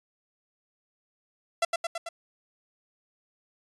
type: tone with echo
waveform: sawtooth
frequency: 674 Hz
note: E5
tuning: 38 cents sharp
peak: -18 dBFS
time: 1.62-1.65 s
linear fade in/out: 5 ms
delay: 110 ms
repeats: 4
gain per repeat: -3 dB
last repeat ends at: 2.09 s
effects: resampled to 24000 Hz